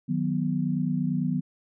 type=chord; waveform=sine; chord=B major; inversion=first; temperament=equal with one note detuned; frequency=155.56 / 184.46 / 246.9 Hz; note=D#3 / F#3 / B3; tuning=0 / -5 / 0 cents; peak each=-28 dBFS; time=0.08-1.41 s; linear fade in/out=20 ms; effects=none